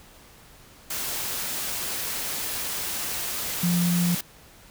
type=tone in noise; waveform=sine; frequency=174.61 Hz; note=F3; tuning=in tune; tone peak=-20 dBFS; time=3.63-4.15 s; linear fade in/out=5 ms; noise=white; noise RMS=-30 dBFS; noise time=0.9-4.21 s; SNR=+7 dB; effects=pink hiss -51 dBFS RMS until 4.7 s